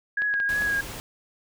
sine tone with vibrato, 1653 Hz, G#6, 9 cents flat, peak -22 dBFS, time 0.17-0.81 s, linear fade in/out 5 ms, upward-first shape triangle, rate 2.9 Hz, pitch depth 31 cents each way
clicks, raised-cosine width 0.3 ms, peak -21 dBFS, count 4, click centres 0.22 / 0.34 / 0.401 / 0.621 s
pink noise, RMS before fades -37 dBFS, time 0.49-1 s, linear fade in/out 0 ms
effects none

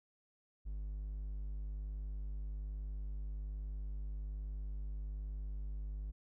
triangle tone, 50.6 Hz, G#1, 44 cents flat, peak -37 dBFS, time 0.65-6.12 s, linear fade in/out 20 ms, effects none

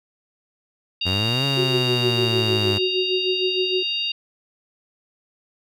harmonic tone, 932.3 Hz, A#5, in tune, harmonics 3 / 4 / 5, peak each -24 / -27 / -30 dBFS, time 1.01-4.12 s, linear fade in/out 5 ms
sawtooth exponential two-way sweep, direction up then down, 87.9 to 140 to 100.5 Hz, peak -18 dBFS, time 1.05-2.79 s, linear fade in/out 20 ms, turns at 1.45 s
sine tone with tremolo, 371.4 Hz, F#4, 7 cents sharp, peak -19 dBFS, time 1.57-3.83 s, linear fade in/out 5 ms, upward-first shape sine, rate 6.5 Hz, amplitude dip 75%
effects none

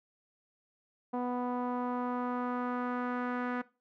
sawtooth tone with low-pass filter sweep, 246.9 Hz, B3, in tune, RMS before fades -34 dBFS, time 1.13-3.62 s, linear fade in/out 10 ms, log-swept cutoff 880 to 1600 Hz, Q 2.4, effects noise-tail reverb RT60 0.3 s tail -19 dB re dry

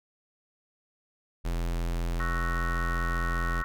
square tone, 42.54 Hz, F1, 45 cents flat, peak -28 dBFS, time 1.44-3.63 s, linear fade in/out 20 ms
sine chord, F# dominant seventh, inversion second, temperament equal, 1108.7 / 1318.5 / 1480 / 1864.7 Hz, C#6 / E6 / F#6 / A#6, 0 / 0 / 0 / 0 cents, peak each -37 dBFS, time 2.2-3.64 s, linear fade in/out 0 ms
effects none

